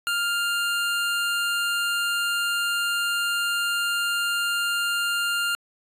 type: tone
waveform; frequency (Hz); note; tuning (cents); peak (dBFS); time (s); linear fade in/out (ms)
25% pulse; 1400; F6; +4; -19; 0.07-5.55; 0
effects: resampled to 32000 Hz